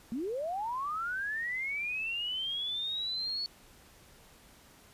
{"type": "linear sweep", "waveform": "sine", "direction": "up", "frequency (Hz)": [214, 4435], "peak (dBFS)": -32, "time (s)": [0.12, 3.46], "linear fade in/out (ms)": 0, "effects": ["pink hiss -58 dBFS RMS until 4.93 s", "resampled to 32000 Hz"]}